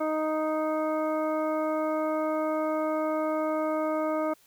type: harmonic tone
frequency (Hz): 311.1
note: D#4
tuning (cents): 0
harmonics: 1 / 2 / 3 / 4 / 5 / 7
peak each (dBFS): -30 / -28 / -37 / -34 / -46 / -45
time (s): 0-4.34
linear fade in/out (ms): 10
effects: white hiss -61 dBFS RMS until 4.46 s